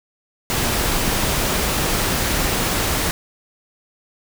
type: noise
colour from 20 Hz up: pink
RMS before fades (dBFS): -20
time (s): 0.5-3.11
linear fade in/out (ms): 0
effects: none